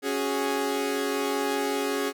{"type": "chord", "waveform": "sawtooth", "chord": "C# suspended fourth", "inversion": "none", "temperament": "equal", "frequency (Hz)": [277.2, 370, 415.3], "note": ["C#4", "F#4", "G#4"], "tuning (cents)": [0, 0, 0], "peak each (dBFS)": [-26, -29, -24], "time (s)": [0.02, 2.13], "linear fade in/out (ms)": 50, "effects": []}